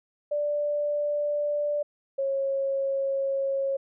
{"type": "tone pair in turn", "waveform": "sine", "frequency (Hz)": [587.3, 545.7], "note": ["D5", "C#5"], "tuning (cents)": [0, -27], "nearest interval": "minor second", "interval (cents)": 127, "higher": "first", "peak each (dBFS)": [-24, -24], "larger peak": "neither", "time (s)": [[0.31, 1.83], [2.18, 3.77]], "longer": "second", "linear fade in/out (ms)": 10, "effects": []}